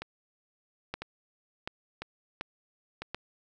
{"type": "two click trains", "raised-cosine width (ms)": 0.3, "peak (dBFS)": [-18, -21], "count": [4, 4], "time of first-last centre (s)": [[0.94, 3.146], [0.02, 3.02]], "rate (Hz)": [1.36, 1], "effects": []}